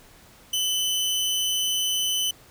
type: tone with amplitude modulation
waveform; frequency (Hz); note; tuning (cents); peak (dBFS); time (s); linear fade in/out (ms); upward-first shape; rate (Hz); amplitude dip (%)
sawtooth; 3020; F#7; +35; -18; 0.53-2.31; 5; sine; 187; 30
effects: pink hiss -52 dBFS RMS until 2.5 s